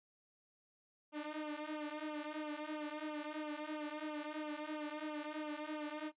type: tone with flanger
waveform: sawtooth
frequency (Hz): 302.7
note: D#4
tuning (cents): -48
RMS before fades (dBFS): -43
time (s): 1.12-6.12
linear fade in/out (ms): 50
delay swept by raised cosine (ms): 0.51 to 4.01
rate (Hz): 3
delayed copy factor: -0.9
effects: noise-tail reverb RT60 0.1 s tail -18 dB re dry + resampled to 8000 Hz